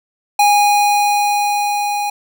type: tone with level ramp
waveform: square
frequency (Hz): 822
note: G#5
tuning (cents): -18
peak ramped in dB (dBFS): -9 to -18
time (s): 0.39-2.1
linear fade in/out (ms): 5
effects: none